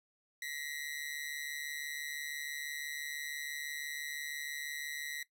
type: ring-modulated tone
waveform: sawtooth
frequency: 1975.5 Hz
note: B6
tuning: in tune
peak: -33 dBFS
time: 0.42-5.23 s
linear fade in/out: 2 ms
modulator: 73 Hz
effects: noise-tail reverb RT60 0.1 s tail -17 dB re dry